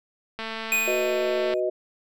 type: click train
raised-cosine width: 0.3 ms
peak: -17 dBFS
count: 257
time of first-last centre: 0.39-1.538 s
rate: 223 Hz
type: tone with exponential decay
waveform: square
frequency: 2479 Hz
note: D#7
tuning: 7 cents flat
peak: -19 dBFS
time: 0.72-1.6 s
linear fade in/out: 1 ms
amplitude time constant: 190 ms
type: chord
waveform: sine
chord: B major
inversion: second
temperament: equal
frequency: 370 / 493.9 / 622.3 Hz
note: F#4 / B4 / D#5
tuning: 0 / 0 / 0 cents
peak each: -26 / -31 / -25 dBFS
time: 0.87-1.7 s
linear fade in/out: 10 ms
effects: none